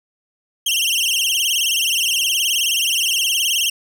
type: tone with vibrato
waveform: sawtooth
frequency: 2960 Hz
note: F#7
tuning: in tune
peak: -13 dBFS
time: 0.66-3.7 s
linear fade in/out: 5 ms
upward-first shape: sine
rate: 19 Hz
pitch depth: 160 cents each way
effects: none